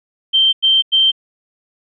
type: tone bursts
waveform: sine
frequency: 3134 Hz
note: G7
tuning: 1 cent flat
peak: -9 dBFS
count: 3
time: 0.33-1.118 s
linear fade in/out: 20 ms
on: 200 ms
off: 94 ms
effects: none